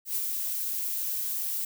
violet noise with ADSR envelope, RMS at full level -28 dBFS, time 0.05-1.65 s, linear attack 110 ms, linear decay 36 ms, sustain -3 dB, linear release 4 ms, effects none

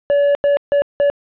triangle tone bursts at uneven times, 571 Hz, D5, 49 cents flat, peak -9 dBFS, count 4, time 0.1-0.35 / 0.44-0.57 / 0.72-0.82 / 1-1.1 s, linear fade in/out 0 ms, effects resampled to 8000 Hz + 8-bit

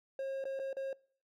triangle tone with dropouts, 539 Hz, C#5, 49 cents flat, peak -33 dBFS, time 0.19-0.93 s, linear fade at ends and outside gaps 2 ms, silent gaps 0.441-0.453 / 0.592-0.597 / 0.73-0.768 s, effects noise-tail reverb RT60 0.5 s tail -24 dB re dry

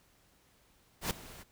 pink noise with ADSR envelope, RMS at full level -31 dBFS, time 1.01-1.44 s, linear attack 98 ms, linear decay 4 ms, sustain -19 dB, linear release 22 ms, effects pink hiss -67 dBFS RMS until 1.51 s

